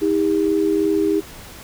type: tone pair together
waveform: sine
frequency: 318.5 / 401.3 Hz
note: D#4 / G4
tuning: +41 / +41 cents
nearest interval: major third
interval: 400 cents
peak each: -18 dBFS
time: 0.01-1.21 s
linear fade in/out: 20 ms
effects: pink hiss -39 dBFS RMS until 1.63 s